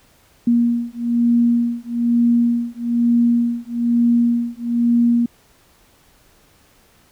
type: beating tone pair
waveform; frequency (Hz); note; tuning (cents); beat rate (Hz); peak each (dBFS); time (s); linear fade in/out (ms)
sine; 236.2 / 237.3; A#3 / A#3; +23 / +31; 1.1; -17; 0.47-5.26; 5
effects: pink hiss -54 dBFS RMS until 7.11 s